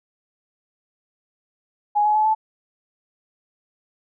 sine tone with pitch steps, 832 / 845.1 / 858.4 / 871.9 Hz, G#5 / G#5 / A5 / A5, +3 / +30 / -43 / -16 cents, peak -15 dBFS, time 1.95-2.35 s, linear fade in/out 20 ms, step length 100 ms, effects none

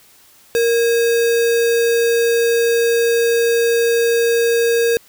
sine tone with sample-and-hold, 466.2 Hz, A#4, in tune, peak -12 dBFS, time 0.55-4.97 s, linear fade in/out 0 ms, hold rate 2100 Hz, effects white hiss -49 dBFS RMS until 5.08 s

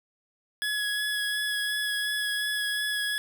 25% pulse tone with vibrato, 1683 Hz, G#6, 23 cents sharp, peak -23 dBFS, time 0.62-3.18 s, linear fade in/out 0 ms, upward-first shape sine, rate 2.8 Hz, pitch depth 14 cents each way, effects none

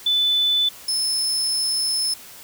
sine / 30% pulse tone pair in turn, 3500 / 5244 Hz, A7 / E8, -10 / -10 cents, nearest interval perfect fifth, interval 700 cents, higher second, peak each -16 dBFS, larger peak neither, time 0.06-0.69 / 0.88-2.14 s, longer second, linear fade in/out 5 ms, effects white hiss -42 dBFS RMS until 2.43 s

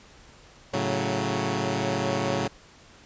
10% pulse chord, F# minor, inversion first, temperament equal, 110 / 138.59 / 185 Hz, A2 / C#3 / F#3, 0 / 0 / 0 cents, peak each -21 dBFS, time 0.73-2.48 s, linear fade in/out 10 ms, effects pink hiss -52 dBFS RMS until 3.05 s + resampled to 16000 Hz

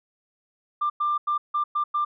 sine tone bursts at uneven times, 1189 Hz, D6, 21 cents sharp, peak -20 dBFS, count 6, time 0.81-0.9 / 1-1.18 / 1.27-1.38 / 1.54-1.64 / 1.75-1.84 / 1.94-2.05 s, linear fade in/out 10 ms, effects tanh soft clip ceiling -17 dBFS

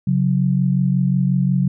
sine tone pair together, 137.2 / 182.76 Hz, C#3 / F#3, -17 / -21 cents, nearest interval perfect fourth, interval 496 cents, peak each -17 dBFS, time 0.07-1.68 s, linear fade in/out 5 ms, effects none

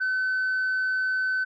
sine tone, 1519 Hz, F#6, 45 cents sharp, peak -21 dBFS, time 0-1.45 s, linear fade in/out 20 ms, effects tanh soft clip ceiling -21 dBFS

